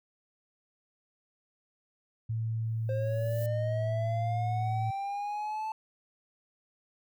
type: tone with pitch glide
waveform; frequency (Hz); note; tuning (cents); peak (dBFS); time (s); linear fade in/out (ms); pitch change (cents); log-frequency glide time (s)
sine; 112.5 to 111.27; A2 to A2; +39 to +20; -29; 2.29-4.91; 10; -19; 3.04-4.76
type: noise with exponential growth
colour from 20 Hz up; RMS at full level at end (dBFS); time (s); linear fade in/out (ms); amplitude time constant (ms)
violet; -44; 2.63-3.46; 1; 180
type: linear sweep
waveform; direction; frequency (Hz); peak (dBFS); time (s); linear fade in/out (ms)
triangle; up; 526 to 880; -30; 2.89-5.72; 2
effects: none

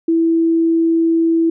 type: tone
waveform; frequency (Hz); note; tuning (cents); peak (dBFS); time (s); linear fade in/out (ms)
sine; 329.6; E4; 0; -11; 0.08-1.5; 5
effects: none

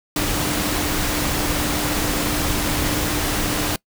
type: tone in noise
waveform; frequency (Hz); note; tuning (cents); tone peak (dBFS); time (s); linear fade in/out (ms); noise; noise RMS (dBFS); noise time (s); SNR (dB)
sine; 298.3; D4; +27; -27; 0.16-3.76; 2; pink; -22; 0.16-3.76; -8
effects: noise-tail reverb RT60 0.1 s tail -24 dB re dry

